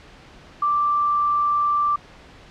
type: tone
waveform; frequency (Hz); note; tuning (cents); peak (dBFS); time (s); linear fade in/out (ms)
sine; 1174.7; D6; 0; -17; 0.62-1.96; 5
effects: pink hiss -46 dBFS RMS until 2.5 s + low-pass 4000 Hz 12 dB/octave